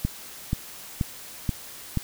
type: click train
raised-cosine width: 5 ms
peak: -11 dBFS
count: 5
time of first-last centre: 0.05-1.973 s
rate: 2.08 Hz
effects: white hiss -42 dBFS RMS until 2.03 s